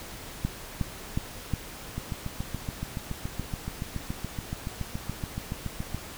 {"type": "two click trains", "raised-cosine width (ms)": 5, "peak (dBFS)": [-19, -14], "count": [29, 4], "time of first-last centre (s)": [[1.98, 5.946], [0.45, 1.537]], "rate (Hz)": [7.06, 2.76], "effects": ["pink hiss -42 dBFS RMS until 6.17 s"]}